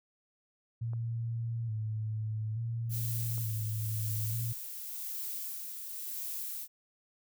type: tone with vibrato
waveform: sine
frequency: 112.2 Hz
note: A2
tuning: 34 cents sharp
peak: -32 dBFS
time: 0.81-4.53 s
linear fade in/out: 10 ms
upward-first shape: square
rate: 0.57 Hz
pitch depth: 52 cents each way
type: clicks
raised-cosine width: 1 ms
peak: -37 dBFS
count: 2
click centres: 0.934 / 3.38 s
type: noise with tremolo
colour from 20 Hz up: violet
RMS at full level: -38 dBFS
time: 2.89-6.68 s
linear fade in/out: 50 ms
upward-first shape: sine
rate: 0.95 Hz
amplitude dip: 40%
effects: none